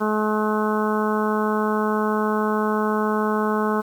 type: harmonic tone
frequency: 213.7 Hz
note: G#3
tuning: 50 cents sharp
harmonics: 1 / 2 / 3 / 4 / 5 / 6 / 7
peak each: -23 / -24 / -31 / -29 / -27 / -30 / -32 dBFS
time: 0-3.82 s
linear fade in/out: 20 ms
effects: 8-bit